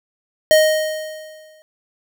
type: tone with exponential decay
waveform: square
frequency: 622.3 Hz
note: D#5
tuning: in tune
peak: -8 dBFS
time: 0.51-1.62 s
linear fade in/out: 0 ms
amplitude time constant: 240 ms
effects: none